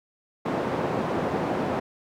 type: band-pass noise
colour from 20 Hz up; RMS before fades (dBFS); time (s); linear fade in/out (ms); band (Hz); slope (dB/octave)
white; -27; 0.45-1.8; 10; 140 to 640; 12
effects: none